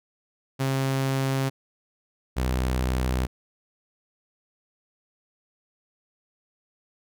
sawtooth tone pair in turn, 134.4 / 63.43 Hz, C3 / B1, +47 / +47 cents, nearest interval octave + minor second, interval 1300 cents, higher first, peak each -19 dBFS, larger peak neither, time 0.59-1.5 / 2.36-3.27 s, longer neither, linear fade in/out 20 ms, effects none

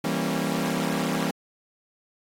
sawtooth chord, E diminished seventh, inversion none, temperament equal with one note detuned, 164.81 / 196 / 233.1 / 272.6 Hz, E3 / G3 / Bb3 / Db4, 0 / 0 / 0 / -29 cents, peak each -26 dBFS, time 0.04-1.31 s, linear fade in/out 5 ms, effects AAC 48 kbps

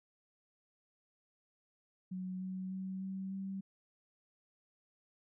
sine tone with pitch steps, 185 / 187.04 / 189.11 / 191.19 / 193.3 Hz, F#3 / F#3 / F#3 / G3 / G3, 0 / +19 / +38 / -43 / -24 cents, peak -38 dBFS, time 2.11-3.61 s, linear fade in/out 10 ms, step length 300 ms, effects none

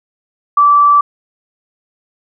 sine tone, 1161 Hz, D6, 20 cents flat, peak -5 dBFS, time 0.57-1.01 s, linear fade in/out 5 ms, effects none

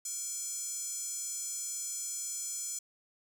square tone with high-pass filter, 469 Hz, A#4, 11 cents sharp, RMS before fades -38 dBFS, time 0.05-2.79 s, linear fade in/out 5 ms, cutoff 7100 Hz, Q 5, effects none

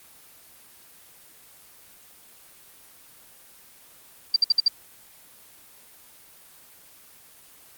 sine tone bursts, 4699 Hz, D8, in tune, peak -14 dBFS, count 5, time 4.34-4.682 s, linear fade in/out 5 ms, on 22 ms, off 58 ms, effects white hiss -51 dBFS RMS until 7.77 s + Opus 24 kbps

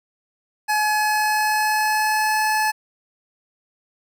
25% pulse tone with pitch glide, 849 to 861.3 Hz, G#5 to A5, +38 to -37 cents, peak -14 dBFS, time 0.68-2.72 s, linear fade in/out 20 ms, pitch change +25 cents, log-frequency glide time 0.82-2.42 s, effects none

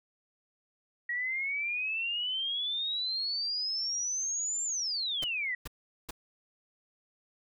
sine exponential two-way sweep, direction up then down, 1902 to 7370 to 1902 Hz, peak -30 dBFS, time 1.09-5.55 s, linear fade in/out 5 ms, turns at 4.64 s
pink noise bursts, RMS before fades -39 dBFS, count 3, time 5.22-6.109 s, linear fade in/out 5 ms, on 23 ms, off 410 ms
effects none

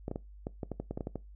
clicks, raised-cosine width 2 ms, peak -22 dBFS, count 12, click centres 0.081 / 0.114 / 0.159 / 0.469 / 0.632 / 0.717 / 0.8 / 0.91 / 0.975 / 1.008 / 1.071 / 1.157 s, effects noise-tail reverb RT60 0.2 s tail -21 dB re dry + added 50 Hz sine -48 dBFS peak until 1.35 s

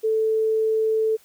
sine tone, 440 Hz, A4, in tune, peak -18 dBFS, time 0.03-1.17 s, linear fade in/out 20 ms, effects white hiss -56 dBFS RMS until 1.24 s

